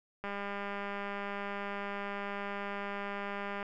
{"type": "click train", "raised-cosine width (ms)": 0.5, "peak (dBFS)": -24, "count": 682, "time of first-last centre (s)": [0.24, 3.628], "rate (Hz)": 201, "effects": []}